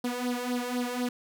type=tone with flanger; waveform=sawtooth; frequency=246.2 Hz; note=B3; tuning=5 cents flat; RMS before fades=-31 dBFS; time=0.04-1.09 s; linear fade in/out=5 ms; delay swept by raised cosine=0.2 to 1.9 ms; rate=4 Hz; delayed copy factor=+0.75; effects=none